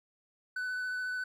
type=tone with vibrato; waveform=triangle; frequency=1500 Hz; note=F#6; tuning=23 cents sharp; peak=-31 dBFS; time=0.56-1.24 s; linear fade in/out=5 ms; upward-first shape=triangle; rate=14 Hz; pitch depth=14 cents each way; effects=none